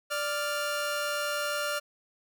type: tone pair together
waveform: sawtooth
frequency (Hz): 587.3 / 1396.9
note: D5 / F6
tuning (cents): 0 / 0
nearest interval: octave + minor third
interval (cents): 1500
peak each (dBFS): -28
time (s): 0.1-1.8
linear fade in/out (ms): 20
effects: none